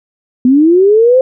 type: linear sweep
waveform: sine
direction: up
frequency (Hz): 243.2 to 528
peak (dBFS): -4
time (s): 0.45-1.21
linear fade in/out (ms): 2
effects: none